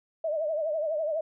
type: tone with vibrato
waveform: sine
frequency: 622.3 Hz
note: D#5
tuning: in tune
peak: -26 dBFS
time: 0.24-1.21 s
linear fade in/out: 5 ms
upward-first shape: triangle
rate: 12 Hz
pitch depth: 120 cents each way
effects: none